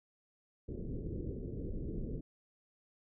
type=low-pass noise; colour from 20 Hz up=pink; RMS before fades=-40 dBFS; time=0.68-2.21 s; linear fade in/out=5 ms; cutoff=470 Hz; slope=48 dB/octave; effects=none